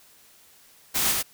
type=noise with echo; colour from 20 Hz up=white; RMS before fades=-24 dBFS; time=0.94-1.13 s; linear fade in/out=20 ms; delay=100 ms; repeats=1; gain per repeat=-2 dB; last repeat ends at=1.23 s; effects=white hiss -55 dBFS RMS until 1.33 s